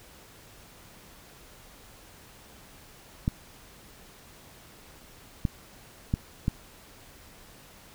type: clicks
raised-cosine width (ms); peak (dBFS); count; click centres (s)
5; -12; 4; 3.279 / 5.452 / 6.139 / 6.481
effects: pink hiss -52 dBFS RMS until 7.94 s